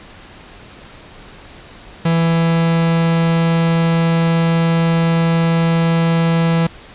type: tone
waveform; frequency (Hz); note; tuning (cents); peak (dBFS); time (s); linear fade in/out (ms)
45% pulse; 165.8; E3; +10; -12; 2.05-6.67; 5
effects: pink hiss -39 dBFS RMS until 6.94 s + resampled to 8000 Hz